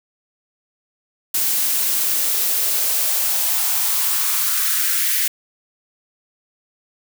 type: noise with high-pass filter sweep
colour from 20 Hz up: blue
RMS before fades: -19 dBFS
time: 1.34-5.28 s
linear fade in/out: 5 ms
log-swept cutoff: 220 to 1900 Hz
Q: 2.6
effects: none